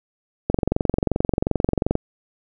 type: click train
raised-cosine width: 2 ms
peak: -5 dBFS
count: 34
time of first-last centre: 0.5-1.954 s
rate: 22.7 Hz
effects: none